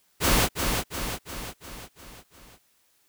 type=noise with echo; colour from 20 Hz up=pink; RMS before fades=-21 dBFS; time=0.2-0.49 s; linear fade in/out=50 ms; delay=350 ms; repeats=6; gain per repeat=-5 dB; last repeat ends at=2.59 s; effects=white hiss -66 dBFS RMS until 3.08 s